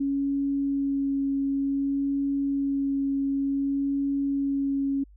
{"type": "tone with vibrato", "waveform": "sine", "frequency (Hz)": 277.2, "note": "C#4", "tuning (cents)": 0, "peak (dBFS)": -23, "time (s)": [0, 5.04], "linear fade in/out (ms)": 10, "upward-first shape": "sine", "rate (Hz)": 0.55, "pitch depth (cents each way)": 10, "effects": ["added 50 Hz sine -49 dBFS peak until 5.16 s"]}